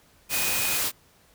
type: tone in noise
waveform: sine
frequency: 2489 Hz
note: D#7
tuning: in tune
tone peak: -31 dBFS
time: 0.29-0.8 s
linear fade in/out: 50 ms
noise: white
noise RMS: -26 dBFS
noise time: 0.29-0.92 s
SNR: -8 dB
effects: pink hiss -59 dBFS RMS until 1.34 s